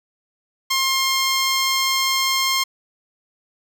10% pulse tone, 1065 Hz, C6, 30 cents sharp, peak -9 dBFS, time 0.7-2.64 s, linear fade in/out 10 ms, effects none

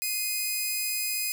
5% pulse tone pair together, 2093 / 2489 Hz, C7 / D#7, 0 / 0 cents, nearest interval minor third, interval 300 cents, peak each -27 / -18 dBFS, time 0.02-1.32 s, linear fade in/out 0 ms, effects none

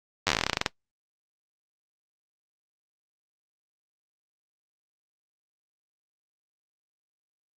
slowing click train, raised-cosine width 0.2 ms, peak -5 dBFS, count 17, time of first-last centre 0.27-0.662 s, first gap 10 ms, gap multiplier 1.11, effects noise-tail reverb RT60 0.1 s tail -17 dB re dry + Opus 48 kbps

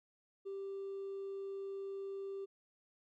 triangle tone with hard clipping, 392 Hz, G4, in tune, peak -40 dBFS, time 0.45-2.46 s, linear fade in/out 20 ms, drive 2 dB, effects none

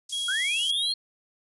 white band-pass noise, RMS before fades -40 dBFS, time 0.09-0.71 s, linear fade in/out 5 ms, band 4800 to 9100 Hz, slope 24 dB/octave
square tone with pitch glide, 3306 to 3274 Hz, G#7 to G#7, -9 to -25 cents, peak -28 dBFS, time 0.12-0.93 s, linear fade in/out 10 ms, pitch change -16 cents, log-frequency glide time 0.59-0.69 s
sine linear sweep, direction up, 1396.9 to 4314 Hz, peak -26 dBFS, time 0.28-0.94 s, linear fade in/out 5 ms
effects resampled to 24000 Hz

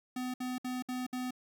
square tone bursts, 252.2 Hz, B3, 36 cents sharp, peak -35 dBFS, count 5, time 0.16-1.308 s, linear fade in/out 5 ms, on 180 ms, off 62 ms, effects 12-bit

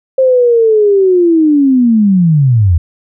sine linear sweep, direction down, 531 to 77.78 Hz, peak -5 dBFS, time 0.18-2.78 s, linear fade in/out 5 ms, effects none

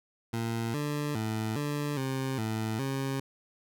20% pulse tone with pitch steps, 115 / 147.3 / 109.9 / 146.4 / 133 / 110.3 / 135.4 Hz, A#2 / D3 / A2 / D3 / C3 / A2 / C#3, -23 / +6 / -2 / -5 / +29 / +5 / -40 cents, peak -25 dBFS, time 0.33-3.2 s, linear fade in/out 5 ms, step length 410 ms, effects none

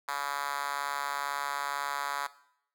5% pulse tone with high-pass filter, 142.1 Hz, C#3, 43 cents sharp, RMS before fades -34 dBFS, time 0.08-2.27 s, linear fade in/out 5 ms, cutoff 1000 Hz, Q 1.9, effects noise-tail reverb RT60 0.7 s tail -18 dB re dry

